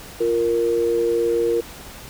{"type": "tone pair together", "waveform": "sine", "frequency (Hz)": [347.5, 466.2], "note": ["F4", "A#4"], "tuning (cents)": [-9, 0], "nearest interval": "perfect fourth", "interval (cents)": 509, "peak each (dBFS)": [-22, -18], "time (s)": [0.2, 1.61], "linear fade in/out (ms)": 10, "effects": ["pink hiss -39 dBFS RMS until 2.09 s"]}